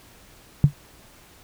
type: tone with exponential decay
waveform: sine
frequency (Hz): 144.1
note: D3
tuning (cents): -33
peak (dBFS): -6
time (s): 0.64-0.73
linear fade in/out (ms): 0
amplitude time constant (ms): 18
effects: pink hiss -51 dBFS RMS until 1.43 s